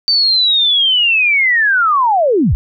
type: linear sweep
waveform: sine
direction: down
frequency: 4609 to 42.14 Hz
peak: -9 dBFS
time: 0.08-2.55 s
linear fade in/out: 0 ms
effects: none